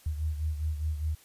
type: beating tone pair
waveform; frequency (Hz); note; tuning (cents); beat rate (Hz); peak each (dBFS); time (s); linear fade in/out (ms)
sine; 76.5 / 81.4; D#2 / E2; -29 / -21; 4.9; -29 / -36; 0.06-1.15; 5
effects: white hiss -58 dBFS RMS until 1.24 s + resampled to 32000 Hz